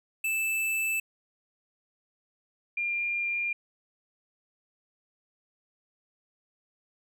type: tone pair in turn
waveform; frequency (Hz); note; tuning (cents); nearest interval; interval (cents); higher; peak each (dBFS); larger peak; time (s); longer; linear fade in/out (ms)
square / sine; 2637 / 2399; E7 / D7; 0 / +36; major second; 164; first; -27; neither; 0.24-1 / 2.77-3.53; neither; 5
effects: none